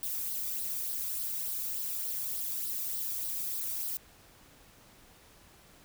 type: noise with flanger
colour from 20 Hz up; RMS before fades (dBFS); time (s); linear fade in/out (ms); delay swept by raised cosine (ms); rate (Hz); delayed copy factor
violet; -35; 0.03-3.97; 0; 0.21 to 0.87; 3.4; +0.5
effects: pink hiss -58 dBFS RMS until 5.84 s